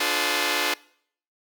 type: chord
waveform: 5% pulse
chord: D diminished seventh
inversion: none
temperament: just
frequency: 293.7 / 352.4 / 422.9 / 507.5 Hz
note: D4 / F4 / Ab4 / Cb5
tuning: 0 / +16 / +31 / +47 cents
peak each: -17 dBFS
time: 0-0.74 s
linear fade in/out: 5 ms
effects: noise-tail reverb RT60 0.6 s tail -22 dB re dry